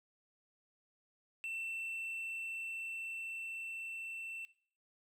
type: tone with level ramp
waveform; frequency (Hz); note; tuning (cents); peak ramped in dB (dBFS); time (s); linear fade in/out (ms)
triangle; 2684; E7; +31; -37 to -41; 1.44-4.45; 0
effects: noise-tail reverb RT60 0.5 s tail -18 dB re dry